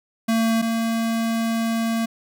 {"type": "tone pair in turn", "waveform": "square", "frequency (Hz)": [226.2, 227.4], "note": ["A3", "A#3"], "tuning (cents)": [48, -43], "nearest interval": "unison", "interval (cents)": 9, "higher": "second", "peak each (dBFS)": [-18, -21], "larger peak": "first", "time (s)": [[0.28, 0.62], [0.62, 2.06]], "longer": "second", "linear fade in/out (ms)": 10, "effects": []}